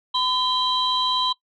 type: tone cluster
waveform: sine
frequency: 1012 / 3159 / 3944 Hz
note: B5 / G7 / B7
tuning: +42 / +13 / -3 cents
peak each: -23 dBFS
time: 0.14-1.33 s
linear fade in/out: 10 ms
effects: noise-tail reverb RT60 0.1 s tail -21 dB re dry + tanh soft clip ceiling -10 dBFS